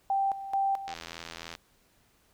sine tone with tremolo, 784 Hz, G5, in tune, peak -24 dBFS, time 0.1-0.94 s, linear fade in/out 2 ms, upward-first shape square, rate 2.3 Hz, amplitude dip 75%
click train, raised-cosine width 0.2 ms, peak -22 dBFS, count 57, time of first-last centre 0.88-1.551 s, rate 83.4 Hz
effects pink hiss -66 dBFS RMS until 2.33 s

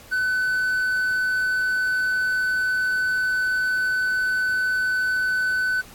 triangle tone with quantisation, 1507 Hz, F#6, 31 cents sharp, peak -18 dBFS, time 0.11-5.82 s, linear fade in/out 20 ms, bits 8, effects pink hiss -46 dBFS RMS until 5.94 s + AAC 64 kbps

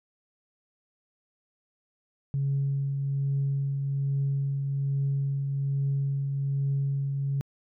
sine tone with tremolo, 138.59 Hz, C#3, in tune, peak -22 dBFS, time 2.34-7.41 s, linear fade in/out 0 ms, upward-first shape triangle, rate 1.2 Hz, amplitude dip 40%, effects tanh soft clip ceiling -20 dBFS

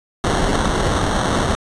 pink noise with sample-and-hold, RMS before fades -18 dBFS, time 0.24-1.55 s, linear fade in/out 0 ms, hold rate 2450 Hz, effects resampled to 22050 Hz

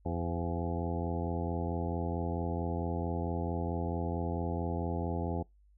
harmonic tone with a mistuned harmonic, 84.5 Hz, E2, 43 cents sharp, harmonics 1 / 2 / 3 / 4 / 5 / 6 / 8 / 9 / 10, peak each -35 / -38 / -40 / -41 / -42 / -43 / -44 / -45 / -45 dBFS, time 0.05-5.43 s, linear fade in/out 10 ms, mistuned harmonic 6, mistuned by +35 cents, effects noise-tail reverb RT60 0.2 s tail -26 dB re dry + added 50 Hz sine -60 dBFS peak until 5.77 s

